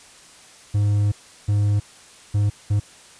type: tone bursts at uneven times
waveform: triangle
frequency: 102.9 Hz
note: G#2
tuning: 16 cents flat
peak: -14 dBFS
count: 4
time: 0.74-1.12 / 1.48-1.8 / 2.34-2.5 / 2.7-2.8 s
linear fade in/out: 10 ms
effects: white hiss -47 dBFS RMS until 3.19 s + resampled to 22050 Hz